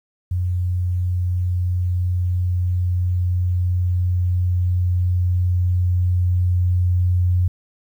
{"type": "tone with level ramp", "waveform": "sine", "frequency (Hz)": 89.7, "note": "F2", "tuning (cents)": 47, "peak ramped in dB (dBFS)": [-18, -14], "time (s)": [0.31, 7.48], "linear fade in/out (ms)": 5, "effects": ["9-bit"]}